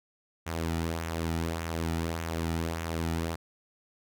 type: tone with flanger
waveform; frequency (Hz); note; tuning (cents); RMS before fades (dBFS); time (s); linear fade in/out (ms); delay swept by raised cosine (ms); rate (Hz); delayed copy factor
sawtooth; 82.41; E2; 0; -32; 0.46-3.36; 10; 0.21 to 1.91; 1.7; -0.5
effects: none